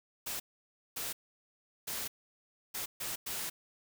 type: noise bursts at uneven times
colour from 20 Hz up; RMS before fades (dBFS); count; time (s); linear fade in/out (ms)
white; -38; 6; 0.26-0.4 / 0.96-1.13 / 1.87-2.08 / 2.74-2.86 / 3-3.16 / 3.26-3.5; 10
effects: none